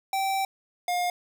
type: tone pair in turn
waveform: square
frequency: 776 / 711.3 Hz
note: G5 / F5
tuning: -18 / +32 cents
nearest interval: major second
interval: 150 cents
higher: first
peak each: -25 dBFS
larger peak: neither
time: 0.13-0.45 / 0.88-1.1 s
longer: first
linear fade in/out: 2 ms
effects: none